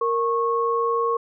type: tone pair together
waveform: sine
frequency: 464.7 / 1097 Hz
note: A#4 / C#6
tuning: -5 / -18 cents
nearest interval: octave + minor third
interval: 1487 cents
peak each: -22 dBFS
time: 0.01-1.17 s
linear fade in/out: 5 ms
effects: none